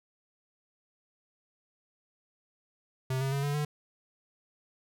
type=tone with pitch steps; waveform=square; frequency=130.81 / 135.03 / 139.39 / 143.89 / 148.54 Hz; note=C3 / C#3 / C#3 / D3 / D3; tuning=0 / -45 / +10 / -35 / +20 cents; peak=-29 dBFS; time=3.1-3.65 s; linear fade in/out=5 ms; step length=110 ms; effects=none